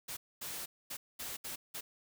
white noise bursts at uneven times, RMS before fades -42 dBFS, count 6, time 0.08-0.17 / 0.41-0.66 / 0.9-0.97 / 1.19-1.37 / 1.44-1.56 / 1.74-1.81 s, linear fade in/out 10 ms, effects none

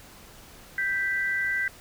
sine tone pair together, 1568 / 1975.6 Hz, G6 / B6, 0 / 0 cents, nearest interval major third, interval 400 cents, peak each -27 dBFS, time 0.78-1.68 s, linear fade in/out 2 ms, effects pink hiss -49 dBFS RMS until 1.8 s

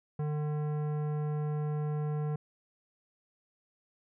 sine tone with tanh clipping, 150 Hz, D3, 37 cents sharp, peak -32 dBFS, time 0.19-2.36 s, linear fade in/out 5 ms, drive 15 dB, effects none

